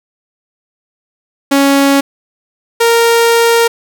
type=tone pair in turn; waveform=sawtooth; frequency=277.6 / 464.4 Hz; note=C#4 / A#4; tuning=+3 / -7 cents; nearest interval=major sixth; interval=890 cents; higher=second; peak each=-3 dBFS; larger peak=neither; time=1.51-2.01 / 2.8-3.68 s; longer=second; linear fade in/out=10 ms; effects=none